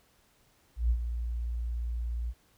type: tone with ADSR envelope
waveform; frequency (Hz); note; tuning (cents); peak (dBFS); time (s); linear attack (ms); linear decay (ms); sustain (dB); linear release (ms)
sine; 58.6; A#1; +10; -21; 0.76-2.34; 140; 70; -9; 51
effects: pink hiss -66 dBFS RMS until 2.57 s